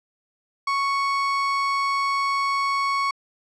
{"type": "tone", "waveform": "35% pulse", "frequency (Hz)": 1108.7, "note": "C#6", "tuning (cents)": 0, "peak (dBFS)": -19, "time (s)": [0.67, 3.11], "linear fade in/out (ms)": 5, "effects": ["low-pass 5000 Hz 12 dB/octave"]}